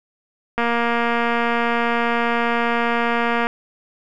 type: click train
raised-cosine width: 0.5 ms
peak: -6 dBFS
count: 680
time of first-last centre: 0.58-3.469 s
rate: 235 Hz
effects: none